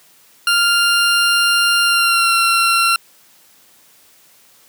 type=tone with pitch glide; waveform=20% pulse; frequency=1396.9 to 1365.8 Hz; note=F6 to F6; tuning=0 to -39 cents; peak=-7 dBFS; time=0.47-2.96 s; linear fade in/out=2 ms; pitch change=-39 cents; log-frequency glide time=1.84-2.33 s; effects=white hiss -50 dBFS RMS until 4.68 s + high-pass 100 Hz 12 dB/octave

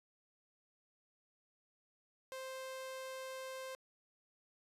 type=tone; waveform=sawtooth; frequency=524 Hz; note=C5; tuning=2 cents sharp; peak=-40 dBFS; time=2.32-3.75 s; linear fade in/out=0 ms; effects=resampled to 32000 Hz

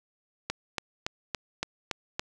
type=click train; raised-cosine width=0.2 ms; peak=-12 dBFS; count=7; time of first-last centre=0.5-2.195 s; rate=3.54 Hz; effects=none

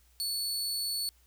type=tone; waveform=sawtooth; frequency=4435 Hz; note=C#8; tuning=in tune; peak=-28 dBFS; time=0.2-1.09 s; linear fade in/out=0 ms; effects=added 60 Hz sine -62 dBFS peak until 1.26 s + white hiss -67 dBFS RMS until 1.26 s

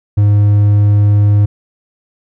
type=tone; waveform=triangle; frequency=103 Hz; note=G#2; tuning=14 cents flat; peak=-4 dBFS; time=0.17-1.46 s; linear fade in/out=10 ms; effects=none

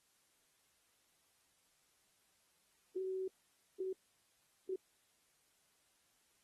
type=tone bursts at uneven times; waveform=sine; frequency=377.2 Hz; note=F#4; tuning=33 cents sharp; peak=-37 dBFS; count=3; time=2.96-3.28 / 3.8-3.93 / 4.69-4.76 s; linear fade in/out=5 ms; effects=white hiss -75 dBFS RMS until 6.43 s + AAC 32 kbps

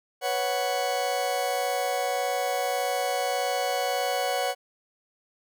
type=chord; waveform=40% pulse; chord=B suspended second; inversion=none; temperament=just; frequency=493.9 / 555.6 / 740.8 Hz; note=B4 / C#5 / F#5; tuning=0 / +4 / +2 cents; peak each=-31 / -29 / -27 dBFS; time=0.21-4.55 s; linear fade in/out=50 ms; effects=none

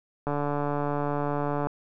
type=click train; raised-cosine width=1 ms; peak=-15 dBFS; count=204; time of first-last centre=0.27-1.67 s; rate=145 Hz; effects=none

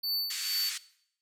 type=tone with tremolo; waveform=square; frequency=4500 Hz; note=C#8; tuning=25 cents sharp; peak=-28 dBFS; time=0.03-0.7 s; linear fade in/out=10 ms; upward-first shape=sine; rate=2.2 Hz; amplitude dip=75%
type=band-pass noise; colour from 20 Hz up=white; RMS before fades=-37 dBFS; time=0.3-0.78 s; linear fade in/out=5 ms; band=1600 to 8400 Hz; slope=24 dB/octave
effects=noise-tail reverb RT60 0.7 s tail -19 dB re dry

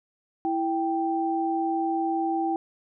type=tone pair together; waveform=sine; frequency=330.2 / 784 Hz; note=E4 / G5; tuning=+3 / 0 cents; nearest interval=octave + minor third; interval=1497 cents; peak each=-26 dBFS; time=0.45-2.56 s; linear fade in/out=0 ms; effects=none

